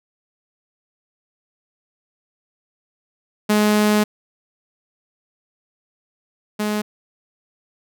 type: tone pair in turn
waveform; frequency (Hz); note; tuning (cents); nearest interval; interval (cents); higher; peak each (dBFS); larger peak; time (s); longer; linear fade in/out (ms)
sawtooth; 210.6 / 210.6; G#3 / G#3; +24 / +24; unison; 0; neither; -10 / -16; first; 3.49-4.04 / 6.59-6.82; first; 10
effects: none